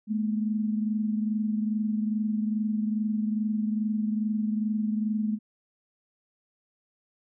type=tone pair together; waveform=sine; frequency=212.8 / 235.2 Hz; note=G#3 / A#3; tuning=+42 / +16 cents; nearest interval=major second; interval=174 cents; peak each=-25 / -33 dBFS; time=0.07-5.39 s; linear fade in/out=50 ms; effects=none